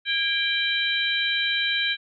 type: harmonic tone with a mistuned harmonic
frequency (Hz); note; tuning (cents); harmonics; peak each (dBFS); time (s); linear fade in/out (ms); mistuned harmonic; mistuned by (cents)
784; G5; 0; 2 / 3 / 4 / 5; -27 / -27 / -27 / -27; 0.05-1.97; 50; 2; +67
effects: none